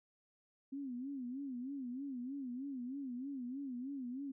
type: tone with vibrato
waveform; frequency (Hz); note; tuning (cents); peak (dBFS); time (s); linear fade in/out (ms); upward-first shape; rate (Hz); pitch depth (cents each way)
sine; 261.6; C4; 0; -40; 0.72-4.32; 10; sine; 3.2; 140
effects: none